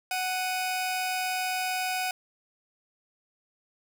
sawtooth tone pair together, 742 / 2489 Hz, F#5 / D#7, +5 / 0 cents, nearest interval octave + major sixth, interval 2095 cents, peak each -25 / -30 dBFS, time 0.11-2.11 s, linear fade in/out 2 ms, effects none

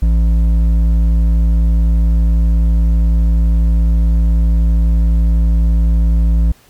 sine tone with hard clipping, 56 Hz, A1, 31 cents sharp, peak -10 dBFS, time 0.02-6.52 s, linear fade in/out 5 ms, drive 7 dB, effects pink hiss -48 dBFS RMS until 6.69 s + MP3 96 kbps

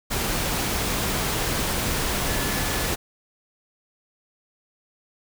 sine tone in noise, 1724 Hz, A6, 36 cents flat, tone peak -36 dBFS, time 2.25-2.88 s, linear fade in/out 20 ms, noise pink, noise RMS -25 dBFS, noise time 0.1-2.96 s, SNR -14 dB, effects none

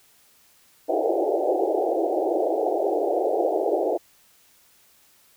pink band-pass noise, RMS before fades -23 dBFS, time 0.88-3.98 s, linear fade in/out 20 ms, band 320 to 790 Hz, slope 96 dB/octave, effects white hiss -58 dBFS RMS until 5.36 s

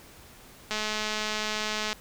click train, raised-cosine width 0.2 ms, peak -13 dBFS, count 262, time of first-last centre 0.71-1.93 s, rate 214 Hz, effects pink hiss -51 dBFS RMS until 2 s

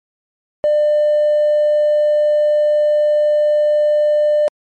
sine tone with hard clipping, 598 Hz, D5, 31 cents sharp, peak -11 dBFS, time 0.64-4.48 s, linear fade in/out 0 ms, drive 1 dB, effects MP3 48 kbps

